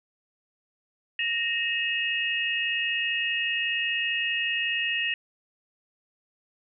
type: tone cluster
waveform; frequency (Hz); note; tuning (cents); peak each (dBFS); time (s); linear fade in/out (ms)
sine; 1862 / 2588 / 2843; A#6 / E7 / F7; -2 / -32 / +30; -29; 1.19-5.14; 2
effects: none